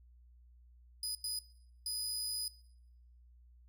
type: tone bursts at uneven times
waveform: 25% pulse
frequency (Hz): 4978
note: D#8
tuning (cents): 0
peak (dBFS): -31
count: 3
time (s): 1.03-1.15 / 1.24-1.39 / 1.86-2.48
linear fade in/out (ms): 2
effects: noise-tail reverb RT60 0.9 s tail -22 dB re dry + added 60 Hz sine -58 dBFS peak until 3.68 s